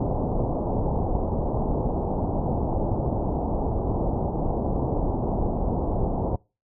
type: low-pass noise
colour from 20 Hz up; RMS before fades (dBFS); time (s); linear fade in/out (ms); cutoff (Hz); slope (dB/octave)
pink; -25; 0-6.36; 5; 890; 48
effects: noise-tail reverb RT60 0.3 s tail -25 dB re dry